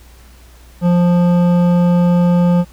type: tone with hard clipping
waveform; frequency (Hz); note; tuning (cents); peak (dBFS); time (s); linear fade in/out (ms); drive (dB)
triangle; 175.4; F3; +8; -11; 0.81-2.65; 50; 15
effects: added 60 Hz sine -40 dBFS peak until 2.72 s + pink hiss -47 dBFS RMS until 2.72 s